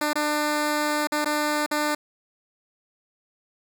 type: tone with dropouts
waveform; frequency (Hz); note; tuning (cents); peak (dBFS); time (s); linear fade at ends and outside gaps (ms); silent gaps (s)
10% pulse; 299; D4; +31; -14; 0.01-1.95; 5; 0.132-0.155 / 1.072-1.12 / 1.246-1.257 / 1.663-1.712
effects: none